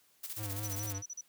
blue noise with tremolo, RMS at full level -40 dBFS, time 0.23-0.93 s, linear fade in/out 10 ms, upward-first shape square, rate 15 Hz, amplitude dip 60%
square tone with vibrato, 101.9 Hz, G#2, 32 cents flat, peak -38 dBFS, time 0.36-1.03 s, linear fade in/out 50 ms, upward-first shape sine, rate 4.6 Hz, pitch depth 80 cents each way
sine tone bursts, 5920 Hz, F#8, in tune, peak -39 dBFS, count 8, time 0.64-1.211 s, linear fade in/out 5 ms, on 39 ms, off 37 ms
effects white hiss -68 dBFS RMS until 1.28 s + high-pass 60 Hz 12 dB/octave

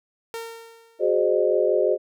sawtooth tone with exponential decay, 457.8 Hz, A#4, 31 cents flat, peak -25 dBFS, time 0.34-1.26 s, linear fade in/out 0 ms, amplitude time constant 200 ms
sine chord, Ab dominant seventh, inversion third, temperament equal with one note detuned, 370 / 415.3 / 523.3 / 609.8 Hz, Gb4 / Ab4 / C5 / Eb5, 0 / 0 / 0 / -35 cents, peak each -23 dBFS, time 0.99-1.98 s, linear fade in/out 50 ms
effects none

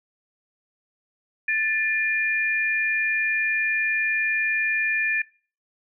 sine tone pair together, 1760 / 2410 Hz, A6 / D7, 0 / +44 cents, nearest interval perfect fourth, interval 544 cents, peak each -23 dBFS, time 1.48-5.22 s, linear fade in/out 5 ms, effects noise-tail reverb RT60 0.4 s tail -22 dB re dry

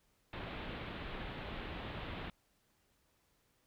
pink low-pass noise, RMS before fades -44 dBFS, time 0.33-2.3 s, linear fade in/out 2 ms, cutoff 3700 Hz, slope 48 dB/octave, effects pink hiss -75 dBFS RMS until 3.66 s

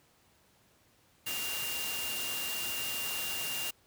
sine tone in noise, 2794 Hz, F7, in tune, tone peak -37 dBFS, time 1.26-3.71 s, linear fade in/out 10 ms, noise white, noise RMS -37 dBFS, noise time 1.26-3.71 s, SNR -3 dB, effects pink hiss -66 dBFS RMS until 3.86 s + high-pass 60 Hz 12 dB/octave

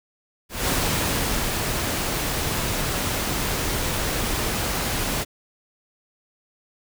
pink noise with ADSR envelope, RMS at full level -22 dBFS, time 0.49-5.25 s, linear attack 190 ms, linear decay 820 ms, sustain -3 dB, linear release 32 ms, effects none

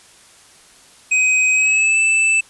square tone with pitch glide, 2519 to 2638 Hz, D#7 to E7, +21 to +1 cents, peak -13 dBFS, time 1.11-2.41 s, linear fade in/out 10 ms, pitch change +80 cents, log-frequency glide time 1.52-1.98 s, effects white hiss -47 dBFS RMS until 2.49 s + resampled to 24000 Hz

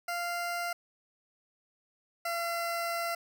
20% pulse tone pair in turn, 695 / 681.1 Hz, F5 / F5, -9 / -44 cents, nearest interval unison, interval 35 cents, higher first, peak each -27 / -26 dBFS, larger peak second, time 0.08-0.73 / 2.25-3.15 s, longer second, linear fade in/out 5 ms, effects none

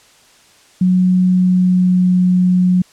sine tone with pitch glide, 183.2 to 181.62 Hz, F#3 to F#3, -17 to -32 cents, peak -9 dBFS, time 0.81-2.82 s, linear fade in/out 5 ms, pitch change -15 cents, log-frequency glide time 1.25-2.18 s, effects white hiss -48 dBFS RMS until 2.92 s + low-pass 8000 Hz 12 dB/octave

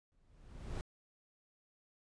brown noise with exponential growth, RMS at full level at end -36 dBFS, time 0.12-0.81 s, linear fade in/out 0 ms, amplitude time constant 150 ms, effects resampled to 22050 Hz

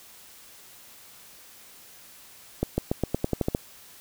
accelerating click train, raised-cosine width 2 ms, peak -10 dBFS, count 10, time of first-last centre 2.63-3.549 s, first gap 150 ms, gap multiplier 0.9, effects white hiss -50 dBFS RMS until 4 s

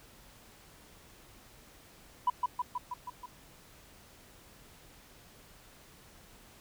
sine tone with echo, 987.8 Hz, B5, in tune, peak -22 dBFS, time 2.27-2.3 s, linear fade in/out 5 ms, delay 160 ms, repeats 6, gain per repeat -3 dB, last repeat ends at 3.26 s, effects tanh soft clip ceiling -20 dBFS + pink hiss -57 dBFS RMS until 6.6 s

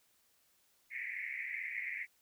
pink band-pass noise, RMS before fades -41 dBFS, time 0.9-2.07 s, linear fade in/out 50 ms, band 1900 to 2300 Hz, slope 96 dB/octave, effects white hiss -72 dBFS RMS until 2.21 s

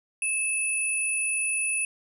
sine tone pair together, 2611 / 9875 Hz, E7 / D#9, -17 / -14 cents, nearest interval octave + major seventh, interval 2303 cents, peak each -27 dBFS, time 0.22-1.85 s, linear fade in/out 2 ms, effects none

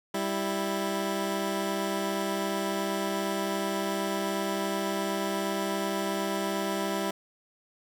15% pulse tone pair together, 196.3 / 329.9 Hz, G3 / E4, +3 / +1 cents, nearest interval major sixth, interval 898 cents, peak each -24 / -25 dBFS, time 0.14-7.11 s, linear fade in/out 5 ms, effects none

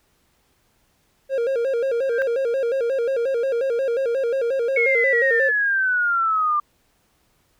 triangle tone with vibrato, 502 Hz, B4, 28 cents sharp, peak -17 dBFS, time 1.29-5.52 s, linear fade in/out 50 ms, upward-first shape square, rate 5.6 Hz, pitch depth 120 cents each way
sine tone with exponential growth, 1581 Hz, G6, 14 cents sharp, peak -19 dBFS, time 1.99-2.22 s, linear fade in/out 0 ms, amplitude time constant 49 ms
sine exponential sweep, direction down, 2217 to 1183 Hz, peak -17 dBFS, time 4.76-6.6 s, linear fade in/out 5 ms
effects pink hiss -64 dBFS RMS until 7.59 s

